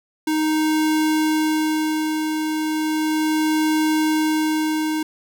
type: tone with tremolo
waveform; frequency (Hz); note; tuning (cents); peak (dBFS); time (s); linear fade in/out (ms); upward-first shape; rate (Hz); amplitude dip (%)
square; 311.1; D#4; 0; -17; 0.27-5.03; 5; sine; 0.35; 40
effects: none